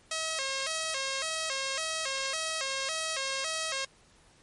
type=tone with vibrato; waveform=5% pulse; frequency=587.3 Hz; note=D5; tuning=in tune; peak=-19 dBFS; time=0.11-3.85 s; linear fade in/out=5 ms; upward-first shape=square; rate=1.8 Hz; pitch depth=150 cents each way; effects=pink hiss -61 dBFS RMS until 4.42 s + MP3 48 kbps